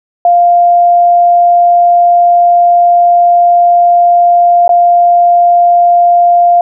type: tone with dropouts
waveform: sine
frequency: 698.5 Hz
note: F5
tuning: in tune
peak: -3 dBFS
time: 0.25-6.61 s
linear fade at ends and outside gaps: 2 ms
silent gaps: 4.679-4.692 s
effects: none